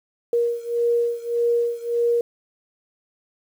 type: beating tone pair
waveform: sine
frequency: 471.7 / 473.4 Hz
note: A#4 / A#4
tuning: +20 / +27 cents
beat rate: 1.7 Hz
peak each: -21 / -23 dBFS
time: 0.33-2.21 s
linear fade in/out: 2 ms
effects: 8-bit